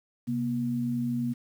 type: tone pair together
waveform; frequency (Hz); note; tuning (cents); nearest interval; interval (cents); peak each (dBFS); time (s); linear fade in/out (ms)
sine; 130.81 / 239.2; C3 / A#3; 0 / +45; minor seventh; 1045; -33 / -27; 0.27-1.34; 20
effects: 9-bit